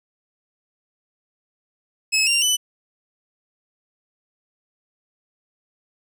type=tone with pitch steps; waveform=20% pulse; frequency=2584 / 2776 / 2993 Hz; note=E7 / F7 / F#7; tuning=-35 / -11 / +19 cents; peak=-11 dBFS; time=2.12-2.57 s; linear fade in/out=20 ms; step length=150 ms; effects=none